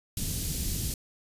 pink band-stop noise, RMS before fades -31 dBFS, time 0.17-0.94 s, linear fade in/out 2 ms, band 200 to 5200 Hz, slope 12 dB/octave, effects resampled to 32000 Hz

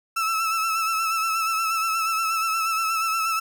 35% pulse tone with vibrato, 1318.5 Hz, E6, in tune, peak -20 dBFS, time 0.16-3.4 s, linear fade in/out 10 ms, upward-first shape sine, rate 8.4 Hz, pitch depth 36 cents each way, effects none

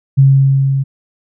sine tone with level ramp, 136.1 Hz, C#3, 31 cents flat, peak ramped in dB -3 to -12 dBFS, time 0.17-0.84 s, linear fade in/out 20 ms, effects none

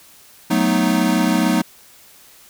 square chord, B dominant seventh, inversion second, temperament equal, 185 / 220 / 246.9 / 311.1 Hz, F#3 / A3 / B3 / D#4, 0 / 0 / 0 / 0 cents, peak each -21 dBFS, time 0.5-1.62 s, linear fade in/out 10 ms, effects white hiss -47 dBFS RMS until 2.49 s

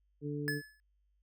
harmonic tone, 146.3 Hz, D3, 6 cents flat, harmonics 1 / 2 / 3, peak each -38 / -39 / -41 dBFS, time 0.21-0.62 s, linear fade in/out 50 ms
square tone with exponential decay, 1718 Hz, A6, 42 cents flat, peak -31 dBFS, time 0.48-0.8 s, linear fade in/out 0 ms, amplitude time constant 69 ms
effects added 50 Hz sine -70 dBFS peak until 1.22 s

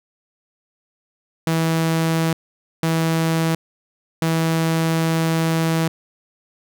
sawtooth tone bursts at uneven times, 162.9 Hz, E3, 20 cents flat, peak -13 dBFS, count 3, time 1.47-2.33 / 2.83-3.55 / 4.22-5.88 s, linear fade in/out 2 ms, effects none

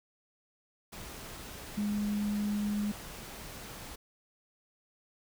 sine tone in noise, 207.1 Hz, G#3, 5 cents flat, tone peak -29 dBFS, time 1.77-2.92 s, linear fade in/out 10 ms, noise pink, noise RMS -45 dBFS, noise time 0.92-3.96 s, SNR +13 dB, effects none

